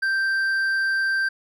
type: tone with hard clipping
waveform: sine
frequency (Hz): 1568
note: G6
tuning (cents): 0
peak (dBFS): -21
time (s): 0.02-1.29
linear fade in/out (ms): 10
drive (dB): 4
effects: none